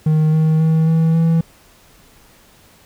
triangle tone with pitch steps, 155.56 / 157.73 / 159.93 / 162.17 / 164.43 Hz, D#3 / D#3 / D#3 / E3 / E3, 0 / +24 / +48 / -28 / -4 cents, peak -9 dBFS, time 0.06-1.41 s, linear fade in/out 5 ms, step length 270 ms, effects pink hiss -49 dBFS RMS until 2.85 s

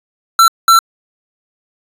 square tone bursts at uneven times, 1344 Hz, E6, 33 cents sharp, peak -5 dBFS, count 2, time 0.39-0.48 / 0.68-0.79 s, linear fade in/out 2 ms, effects resampled to 32000 Hz

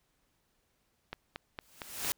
click train, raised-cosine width 0.3 ms, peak -22 dBFS, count 5, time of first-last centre 1.13-2.047 s, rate 4.36 Hz
white noise with exponential growth, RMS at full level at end -30 dBFS, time 1.61-2.12 s, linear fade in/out 0 ms, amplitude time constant 110 ms
effects pink hiss -75 dBFS RMS until 2.17 s

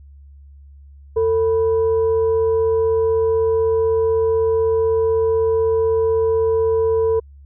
sine tone with frequency modulation, 450 Hz, A4, 39 cents sharp, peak -14 dBFS, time 1.16-7.2 s, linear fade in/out 10 ms, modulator 536 Hz, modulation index 0.33, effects added 70 Hz sine -40 dBFS peak until 7.45 s

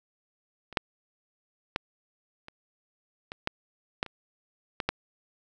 clicks, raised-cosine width 0.3 ms, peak -27 / -6 / -11 / -27 / -21 / -11 / -11 / -26 / -13 / -9 dBFS, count 10, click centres 0.727 / 0.772 / 1.761 / 2.484 / 3.319 / 3.474 / 4.029 / 4.063 / 4.802 / 4.89 s, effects none

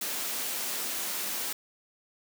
white high-pass noise, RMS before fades -33 dBFS, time 0.01-1.53 s, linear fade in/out 5 ms, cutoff 190 Hz, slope 24 dB/octave, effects none

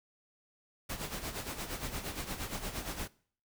pink noise with tremolo, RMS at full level -37 dBFS, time 0.89-3.08 s, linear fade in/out 10 ms, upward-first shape sine, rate 8.6 Hz, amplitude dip 65%, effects noise-tail reverb RT60 0.5 s tail -21 dB re dry

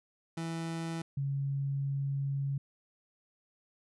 30% pulse / sine tone pair in turn, 164.81 / 138.65 Hz, E3 / C#3, 0 / +1 cents, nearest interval minor third, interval 299 cents, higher first, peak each -32 / -30 dBFS, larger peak second, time 0.37-1.02 / 1.17-2.58 s, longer second, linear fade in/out 5 ms, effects resampled to 24000 Hz

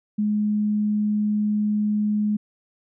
sine tone, 210 Hz, G#3, 19 cents sharp, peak -19 dBFS, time 0.18-2.37 s, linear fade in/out 10 ms, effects none

